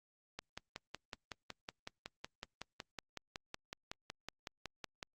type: click train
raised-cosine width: 0.2 ms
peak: -25 dBFS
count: 26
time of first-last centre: 0.39-5.028 s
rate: 5.39 Hz
effects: Opus 48 kbps